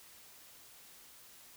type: silence
effects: white hiss -57 dBFS RMS until 1.56 s